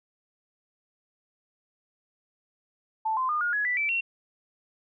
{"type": "tone with pitch steps", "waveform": "sine", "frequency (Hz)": [880, 1034.5, 1216.1, 1429.6, 1680.5, 1975.5, 2322, 2730], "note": ["A5", "C6", "D#6", "F6", "G#6", "B6", "D7", "F7"], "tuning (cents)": [0, -20, -40, 40, 20, 0, -20, -40], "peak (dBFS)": -24, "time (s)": [3.05, 4.01], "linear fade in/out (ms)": 10, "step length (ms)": 120, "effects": []}